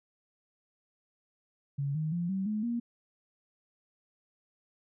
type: tone with pitch steps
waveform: sine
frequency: 140.5 / 155.89 / 172.98 / 191.93 / 213 / 236.3 Hz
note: C#3 / D#3 / F3 / G3 / G#3 / A#3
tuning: +24 / +4 / -16 / -36 / +44 / +24 cents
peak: -29 dBFS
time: 1.78-2.8 s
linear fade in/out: 10 ms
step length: 170 ms
effects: none